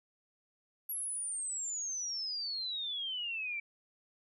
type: exponential sweep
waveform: sine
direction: down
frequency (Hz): 11540 to 2309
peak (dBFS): -35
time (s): 0.89-3.6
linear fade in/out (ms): 5
effects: none